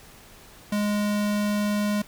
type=tone; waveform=square; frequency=207.3 Hz; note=G#3; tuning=3 cents flat; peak=-23 dBFS; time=0.72-2.02 s; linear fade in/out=5 ms; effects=pink hiss -49 dBFS RMS until 2.07 s